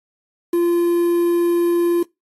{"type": "tone with quantisation", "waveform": "triangle", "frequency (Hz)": 345, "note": "F4", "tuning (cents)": -21, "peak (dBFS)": -12, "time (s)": [0.53, 2.03], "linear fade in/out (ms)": 5, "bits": 6, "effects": ["noise-tail reverb RT60 0.2 s tail -23 dB re dry", "AAC 48 kbps"]}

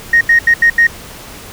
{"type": "tone bursts at uneven times", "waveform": "sine", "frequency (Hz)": 1864.7, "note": "A#6", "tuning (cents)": 0, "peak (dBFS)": -4, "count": 5, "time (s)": [[0.13, 0.21], [0.29, 0.39], [0.47, 0.54], [0.62, 0.7], [0.78, 0.87]], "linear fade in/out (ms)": 5, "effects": ["tanh soft clip ceiling 0 dBFS", "pink hiss -32 dBFS RMS until 1.52 s"]}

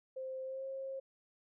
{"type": "tone with pitch glide", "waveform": "sine", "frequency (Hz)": [523.3, 536.2], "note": ["C5", "C5"], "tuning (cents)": [0, 42], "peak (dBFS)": -39, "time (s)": [0.16, 1], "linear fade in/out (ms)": 10, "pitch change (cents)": 42, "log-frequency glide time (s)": [0.44, 0.65], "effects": []}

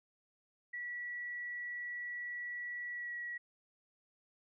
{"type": "tone with pitch glide", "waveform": "sine", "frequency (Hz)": [1942, 1923], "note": ["B6", "B6"], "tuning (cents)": [-30, -47], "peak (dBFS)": -39, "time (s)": [0.73, 3.38], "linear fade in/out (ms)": 10, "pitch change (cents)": -17, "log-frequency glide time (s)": [2.92, 3.14], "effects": []}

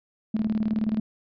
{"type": "tone with tremolo", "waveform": "sine", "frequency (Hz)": 216.6, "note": "A3", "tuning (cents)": -27, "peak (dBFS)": -19, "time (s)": [0.34, 1], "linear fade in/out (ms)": 5, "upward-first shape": "square", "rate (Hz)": 19, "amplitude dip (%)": 70, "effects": ["tanh soft clip ceiling -16 dBFS", "resampled to 11025 Hz"]}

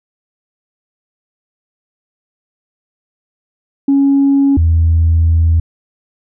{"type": "tone pair in turn", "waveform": "sine", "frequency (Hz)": [277.2, 82.22], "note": ["C#4", "E2"], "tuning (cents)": [0, -4], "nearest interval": "octave + major sixth", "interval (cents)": 2104, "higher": "first", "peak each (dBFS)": -6, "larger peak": "neither", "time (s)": [[3.88, 4.57], [4.57, 5.6]], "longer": "second", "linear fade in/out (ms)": 5, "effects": ["tanh soft clip ceiling -4 dBFS"]}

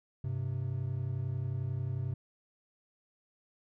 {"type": "tone pair together", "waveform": "triangle", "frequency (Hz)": [99.6, 130.81], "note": ["G2", "C3"], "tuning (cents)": [28, 0], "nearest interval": "perfect fourth", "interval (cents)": 472, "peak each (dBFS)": [-34, -32], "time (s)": [0.24, 2.14], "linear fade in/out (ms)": 5, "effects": []}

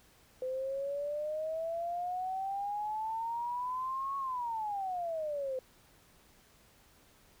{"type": "exponential two-way sweep", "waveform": "sine", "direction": "up then down", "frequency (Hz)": [509, 1108.7, 509], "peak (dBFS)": -33, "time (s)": [0.42, 5.59], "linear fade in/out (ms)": 2, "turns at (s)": 4.17, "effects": ["pink hiss -63 dBFS RMS until 7.4 s"]}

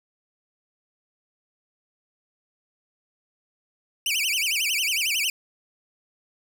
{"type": "tone with vibrato", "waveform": "sawtooth", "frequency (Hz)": 2641, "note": "E7", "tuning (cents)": 3, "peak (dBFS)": -19, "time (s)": [4.06, 5.3], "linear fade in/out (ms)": 2, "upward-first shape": "sine", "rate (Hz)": 11, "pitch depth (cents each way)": 280, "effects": []}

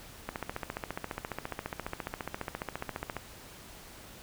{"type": "click train", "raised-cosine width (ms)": 0.5, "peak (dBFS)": -19, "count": 43, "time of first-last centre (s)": [0.29, 3.167], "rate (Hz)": 14.6, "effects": ["pink hiss -50 dBFS RMS until 4.22 s"]}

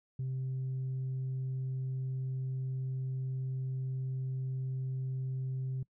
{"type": "tone", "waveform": "sine", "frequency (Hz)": 130.81, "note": "C3", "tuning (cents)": 0, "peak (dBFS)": -31, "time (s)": [0.19, 5.83], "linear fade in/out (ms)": 5, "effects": ["noise-tail reverb RT60 0.1 s tail -24 dB re dry", "tanh soft clip ceiling -31 dBFS"]}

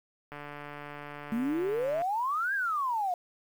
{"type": "click train", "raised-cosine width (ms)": 0.5, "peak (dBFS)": -27, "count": 249, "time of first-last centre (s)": [0.32, 2.019], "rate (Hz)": 146}
{"type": "exponential two-way sweep", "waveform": "sine", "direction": "up then down", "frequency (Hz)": [217.7, 1661.2, 694], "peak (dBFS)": -27, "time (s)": [1.32, 3.14], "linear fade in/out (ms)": 2, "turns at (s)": 2.54}
{"effects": ["9-bit"]}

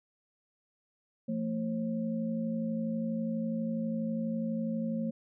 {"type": "tone cluster", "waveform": "sine", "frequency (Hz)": [173, 225.2, 536], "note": ["F3", "A3", "C5"], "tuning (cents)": [-16, 40, 42], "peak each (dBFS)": [-38, -31, -40], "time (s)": [1.28, 5.11], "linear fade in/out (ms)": 10, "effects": []}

